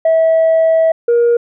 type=tone pair in turn; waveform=sine; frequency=649 / 473 Hz; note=E5 / A#4; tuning=-27 / +25 cents; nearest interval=perfect fourth; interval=548 cents; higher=first; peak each=-6 dBFS; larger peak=neither; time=0.05-0.92 / 1.08-1.37 s; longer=first; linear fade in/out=5 ms; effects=tanh soft clip ceiling -6 dBFS